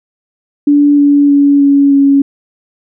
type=tone with pitch steps; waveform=sine; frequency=289.3 / 286.5 / 283.7 / 280.9 / 278.2 Hz; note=D4 / D4 / C#4 / C#4 / C#4; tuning=-26 / -43 / +40 / +23 / +6 cents; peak=-4 dBFS; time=0.67-2.22 s; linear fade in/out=5 ms; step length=310 ms; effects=none